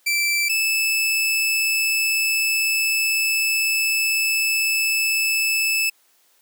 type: tone pair in turn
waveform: sawtooth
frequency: 2336 / 2622 Hz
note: D7 / E7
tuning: -10 / -10 cents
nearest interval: major second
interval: 200 cents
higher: second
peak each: -15 dBFS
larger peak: neither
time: 0.06-0.49 / 0.49-5.9 s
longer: second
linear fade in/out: 10 ms
effects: white hiss -60 dBFS RMS until 6.41 s + high-pass 300 Hz 12 dB/octave